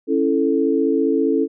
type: chord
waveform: sine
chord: A major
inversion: first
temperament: just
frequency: 275 / 330 / 440 Hz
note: C#4 / E4 / A4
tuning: -14 / +2 / 0 cents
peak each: -19 / -20 / -19 dBFS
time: 0.07-1.48 s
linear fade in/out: 50 ms
effects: none